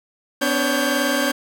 sawtooth tone cluster, 252.3 / 290.2 / 558 / 1582 Hz, B3 / D4 / C#5 / G6, +37 / -21 / +11 / +15 cents, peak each -20 dBFS, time 0.41-1.32 s, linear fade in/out 10 ms, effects none

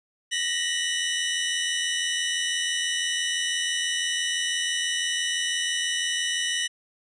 sawtooth tone cluster, 1861 / 1947 / 2966 Hz, A#6 / B6 / F#7, -3 / -25 / +4 cents, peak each -27 / -29 / -23 dBFS, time 0.31-6.68 s, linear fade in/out 20 ms, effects resampled to 22050 Hz

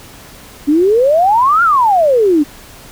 sine exponential two-way sweep, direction up then down, 279.2 to 1432 to 279.2 Hz, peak -7 dBFS, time 0.67-2.44 s, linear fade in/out 20 ms, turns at 1.63 s, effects pink hiss -37 dBFS RMS until 2.91 s

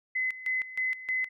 sine tone with tremolo, 2033 Hz, B6, 50 cents sharp, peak -26 dBFS, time 0.15-1.29 s, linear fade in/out 10 ms, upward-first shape square, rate 3.2 Hz, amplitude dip 80%, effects none

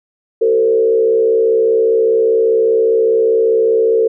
sine tone with frequency modulation, 451 Hz, A4, 43 cents sharp, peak -9 dBFS, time 0.41-4.08 s, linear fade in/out 10 ms, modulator 65 Hz, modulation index 0.73, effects none

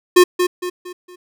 square tone with echo, 359.5 Hz, F#4, 50 cents flat, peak -6 dBFS, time 0.16-0.24 s, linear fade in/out 10 ms, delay 230 ms, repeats 4, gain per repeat -8 dB, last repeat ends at 1.16 s, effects none

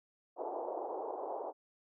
white band-pass noise, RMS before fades -40 dBFS, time 0.36-1.53 s, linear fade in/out 50 ms, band 340 to 900 Hz, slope 48 dB/octave, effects none

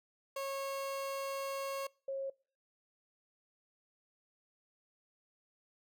30% pulse / sine tone pair in turn, 547 / 542.3 Hz, C#5 / C#5, -23 / -38 cents, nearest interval unison, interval 15 cents, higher first, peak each -34 / -35 dBFS, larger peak first, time 0.36-1.87 / 2.08-2.3 s, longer first, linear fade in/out 5 ms, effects noise-tail reverb RT60 0.4 s tail -25 dB re dry

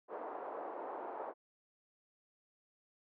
white band-pass noise, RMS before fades -44 dBFS, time 0.08-1.34 s, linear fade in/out 50 ms, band 360 to 950 Hz, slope 24 dB/octave, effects none

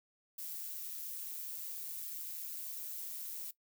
violet noise with amplitude modulation, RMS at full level -41 dBFS, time 0.38-3.51 s, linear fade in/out 5 ms, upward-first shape sine, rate 163 Hz, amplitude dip 50%, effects noise-tail reverb RT60 0.1 s tail -18 dB re dry

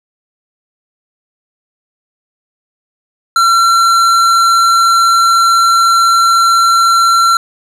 triangle tone with hard clipping, 1359 Hz, F6, 48 cents flat, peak -8 dBFS, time 3.36-7.37 s, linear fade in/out 2 ms, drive 16 dB, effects none

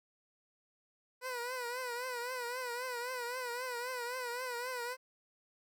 15% pulse tone with vibrato, 493.9 Hz, B4, in tune, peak -31 dBFS, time 1.21-4.97 s, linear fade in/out 50 ms, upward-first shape triangle, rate 3.8 Hz, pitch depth 92 cents each way, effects none

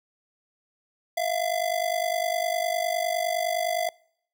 square ring-modulated tone, 678 Hz, E5, 49 cents sharp, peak -22 dBFS, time 1.17-3.89 s, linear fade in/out 2 ms, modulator 24.9 Hz, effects noise-tail reverb RT60 0.7 s tail -26 dB re dry

